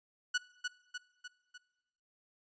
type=tone with echo; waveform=sawtooth; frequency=1475 Hz; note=F#6; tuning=6 cents flat; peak=-25 dBFS; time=0.34-0.38 s; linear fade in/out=10 ms; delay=300 ms; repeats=4; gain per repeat=-5 dB; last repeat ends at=1.58 s; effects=noise-tail reverb RT60 1.0 s tail -20 dB re dry + resampled to 16000 Hz